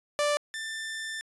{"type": "tone pair in turn", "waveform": "sawtooth", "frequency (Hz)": [587.3, 1779.3], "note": ["D5", "A6"], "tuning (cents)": [0, 19], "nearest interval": "octave + perfect fifth", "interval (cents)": 1919, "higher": "second", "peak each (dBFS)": [-20, -30], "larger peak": "first", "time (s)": [[0.19, 0.37], [0.54, 1.21]], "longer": "second", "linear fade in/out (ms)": 0, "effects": ["resampled to 24000 Hz"]}